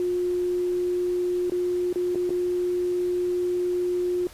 sine tone with dropouts, 357.3 Hz, F4, 40 cents sharp, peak -22 dBFS, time 0-4.27 s, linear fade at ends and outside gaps 1 ms, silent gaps 1.498-1.52 / 1.928-1.958 / 2.148-2.156 / 2.294-2.304 s, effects pink hiss -47 dBFS RMS until 4.33 s + resampled to 32000 Hz

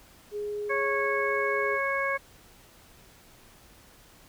sine tone, 415.3 Hz, G#4, in tune, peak -30 dBFS, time 0.31-1.79 s, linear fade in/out 50 ms
harmonic tone, 550 Hz, C#5, 14 cents flat, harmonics 1 / 2 / 3 / 4, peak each -31 / -31 / -31 / -31 dBFS, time 0.69-2.18 s, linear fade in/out 20 ms
effects pink hiss -55 dBFS RMS until 4.28 s

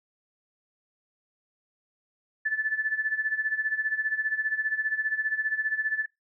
sine tone with tremolo, 1745 Hz, A6, 15 cents flat, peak -22 dBFS, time 2.45-6.06 s, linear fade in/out 10 ms, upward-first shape sine, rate 15 Hz, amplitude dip 80%, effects noise-tail reverb RT60 0.2 s tail -24 dB re dry

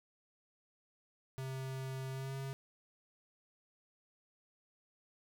square tone with pitch glide, 132.4 to 135.26 Hz, C3 to C#3, +21 to -42 cents, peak -40 dBFS, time 1.38-2.53 s, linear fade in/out 0 ms, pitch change +37 cents, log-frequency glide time 2.11-2.34 s, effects none

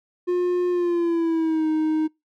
triangle tone with pitch glide, 356.8 to 312.4 Hz, F4 to D#4, +37 to +7 cents, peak -17 dBFS, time 0.27-2.08 s, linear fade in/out 20 ms, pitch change -230 cents, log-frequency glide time 0.7-1.68 s, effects noise-tail reverb RT60 0.2 s tail -26 dB re dry

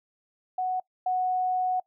sine tone pair in turn, 740 / 737.4 Hz, F#5 / F#5, 0 / -6 cents, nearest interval unison, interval 6 cents, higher first, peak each -25 / -23 dBFS, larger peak second, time 0.58-0.8 / 1.06-1.8 s, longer second, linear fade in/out 5 ms, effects noise-tail reverb RT60 0.1 s tail -22 dB re dry

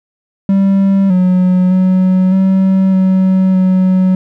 triangle tone with pitch steps, 195.2 / 182.8 / 185.8 / 190.6 / 188.2 / 186.1 Hz, G3 / F#3 / F#3 / G3 / F#3 / F#3, -7 / -21 / +7 / -48 / +30 / +10 cents, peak -5 dBFS, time 0.49-4.15 s, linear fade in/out 2 ms, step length 610 ms, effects none

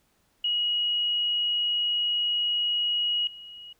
sine tone with level steps, 2900 Hz, F#7, 35 cents flat, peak -23 / -41 dBFS, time 0.44-3.73 s, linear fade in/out 5 ms, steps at 3.27 s, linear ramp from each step 2 ms, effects pink hiss -68 dBFS RMS until 3.79 s

